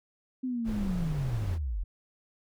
sine linear sweep, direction down, 261.6 to 38.72 Hz, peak -29 dBFS, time 0.43-1.84 s, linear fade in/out 10 ms
brown noise, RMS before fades -35 dBFS, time 0.64-1.59 s, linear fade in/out 50 ms
effects none

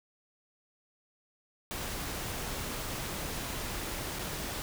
pink noise with dropouts, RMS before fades -37 dBFS, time 1.71-4.62 s, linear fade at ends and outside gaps 0 ms, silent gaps 4.188-4.193 s, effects none

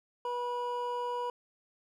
triangle tone pair together, 487 / 974 Hz, B4 / B5, -24 / -24 cents, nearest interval octave, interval 1200 cents, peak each -34 / -32 dBFS, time 0.25-1.3 s, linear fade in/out 2 ms, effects none

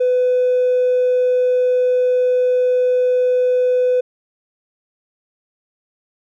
sine tone with hard clipping, 501 Hz, B4, 25 cents sharp, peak -13 dBFS, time 0-4.01 s, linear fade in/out 10 ms, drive 1 dB, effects none

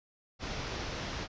pink low-pass noise, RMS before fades -38 dBFS, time 0.39-1.28 s, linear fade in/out 50 ms, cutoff 6100 Hz, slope 48 dB/octave, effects resampled to 16000 Hz

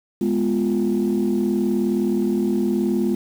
sine chord, F diminished, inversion first, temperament equal, 207.7 / 246.9 / 349.2 Hz, Ab3 / Cb4 / F4, 0 / 0 / 0 cents, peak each -20 / -22 / -21 dBFS, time 0.21-3.15 s, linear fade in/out 5 ms, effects tanh soft clip ceiling -12 dBFS + 7-bit

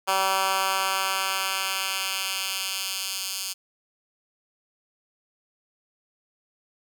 10% pulse tone with high-pass filter sweep, 191.7 Hz, G3, 38 cents flat, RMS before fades -27 dBFS, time 0.07-3.54 s, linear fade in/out 20 ms, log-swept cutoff 840 to 4600 Hz, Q 1, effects none

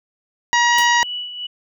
harmonic tone, 954 Hz, A#5, 40 cents sharp, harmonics 1 / 2 / 3 / 4 / 5 / 6 / 7, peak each -16 / -16 / -24 / -27 / -30 / -27 / -29 dBFS, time 0.53-1.03 s, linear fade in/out 0 ms
sine tone with tremolo, 2950 Hz, F#7, 6 cents flat, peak -23 dBFS, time 0.72-1.47 s, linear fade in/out 10 ms, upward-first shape sine, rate 2.9 Hz, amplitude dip 55%
white noise with exponential decay, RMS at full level -24 dBFS, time 0.78-0.91 s, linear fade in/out 2 ms, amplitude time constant 27 ms
effects none

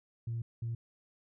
sine tone bursts at uneven times, 115.8 Hz, A#2, 11 cents flat, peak -32 dBFS, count 2, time 0.27-0.42 / 0.62-0.75 s, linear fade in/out 5 ms, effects tanh soft clip ceiling -30 dBFS

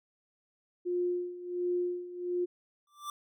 sine tone with tremolo, 355.3 Hz, F4, 30 cents sharp, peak -27 dBFS, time 0.85-2.46 s, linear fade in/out 20 ms, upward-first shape sine, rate 1.4 Hz, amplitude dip 80%
square tone with exponential growth, 1175 Hz, D6, 1 cent sharp, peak -34 dBFS, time 2.87-3.1 s, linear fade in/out 2 ms, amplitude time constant 49 ms
effects none

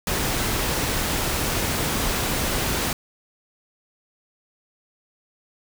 pink noise, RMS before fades -24 dBFS, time 0.07-2.93 s, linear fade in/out 2 ms, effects none

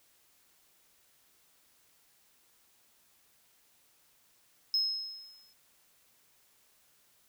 sine tone with exponential decay, 5160 Hz, E8, 38 cents flat, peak -22 dBFS, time 4.74-5.53 s, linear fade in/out 1 ms, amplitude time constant 170 ms, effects tanh soft clip ceiling -24 dBFS + white hiss -67 dBFS RMS until 7.28 s

